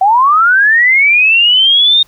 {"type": "linear sweep", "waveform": "sine", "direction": "up", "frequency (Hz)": [740, 3703], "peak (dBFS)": -5, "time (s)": [0.01, 2.03], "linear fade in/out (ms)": 5, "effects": ["pink hiss -49 dBFS RMS until 2.07 s"]}